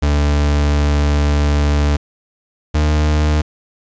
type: tone pair in turn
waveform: 40% pulse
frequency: 73 / 75.53 Hz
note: D2 / D2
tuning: -10 / +49 cents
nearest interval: minor second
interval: 59 cents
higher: second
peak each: -11 dBFS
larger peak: neither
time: 0.02-1.97 / 2.74-3.42 s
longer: first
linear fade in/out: 10 ms
effects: resampled to 16000 Hz + 8-bit